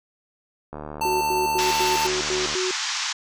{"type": "click train", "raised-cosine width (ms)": 1, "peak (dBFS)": -20, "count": 137, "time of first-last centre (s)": [0.73, 2.541], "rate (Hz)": 75.1}
{"type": "tone", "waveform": "square", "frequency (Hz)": 892, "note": "A5", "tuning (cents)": 23, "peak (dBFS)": -22, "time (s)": [1.01, 2.07], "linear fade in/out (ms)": 5}
{"type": "tone bursts", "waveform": "sine", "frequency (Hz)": 370, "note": "F#4", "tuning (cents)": 0, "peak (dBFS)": -24, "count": 7, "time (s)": [1.05, 2.71], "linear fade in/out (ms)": 2, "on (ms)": 160, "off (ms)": 90}
{"type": "band-pass noise", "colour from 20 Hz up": "white", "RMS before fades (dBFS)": -27, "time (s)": [1.58, 3.13], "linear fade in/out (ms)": 10, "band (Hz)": [840, 6700], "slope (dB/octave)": 48}
{"effects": []}